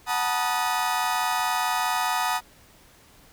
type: chord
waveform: 35% pulse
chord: B dominant seventh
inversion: second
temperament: equal with one note detuned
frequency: 740 / 880 / 964.6 / 1244.5 Hz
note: F#5 / A5 / B5 / D#6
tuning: 0 / 0 / -41 / 0 cents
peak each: -27 dBFS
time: 0.06-2.41 s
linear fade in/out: 50 ms
effects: pink hiss -54 dBFS RMS until 3.32 s